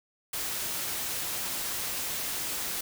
white noise, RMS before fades -33 dBFS, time 0.33-2.81 s, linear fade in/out 5 ms, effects none

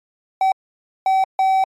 triangle tone bursts at uneven times, 765 Hz, G5, 42 cents flat, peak -11 dBFS, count 3, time 0.41-0.52 / 1.06-1.24 / 1.39-1.64 s, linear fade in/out 2 ms, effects MP3 64 kbps

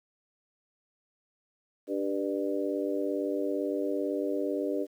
harmonic tone with a mistuned harmonic, 97.8 Hz, G2, 4 cents flat, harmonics 3 / 4 / 5 / 6, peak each -32 / -33 / -34 / -35 dBFS, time 1.87-4.87 s, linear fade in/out 50 ms, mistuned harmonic 6, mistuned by +30 cents, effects 10-bit

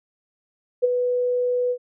sine tone with ADSR envelope, 493.9 Hz, B4, in tune, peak -12 dBFS, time 0.82-1.78 s, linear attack 23 ms, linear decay 19 ms, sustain -7 dB, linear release 72 ms, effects none

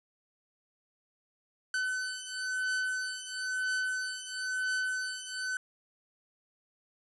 45% pulse beating tone pair, 1513 / 1514 Hz, F#6 / F#6, +38 / +39 cents, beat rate 1 Hz, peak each -35 / -34 dBFS, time 1.74-5.57 s, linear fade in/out 2 ms, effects resampled to 24000 Hz

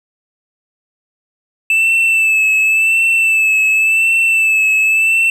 triangle tone with vibrato, 2637 Hz, E7, in tune, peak -8 dBFS, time 1.7-5.3 s, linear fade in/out 2 ms, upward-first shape sine, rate 0.91 Hz, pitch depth 34 cents each way, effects none

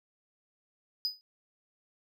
triangle tone with exponential decay, 4978 Hz, D#8, in tune, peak -24 dBFS, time 1.05-1.21 s, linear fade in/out 0 ms, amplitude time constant 34 ms, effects none

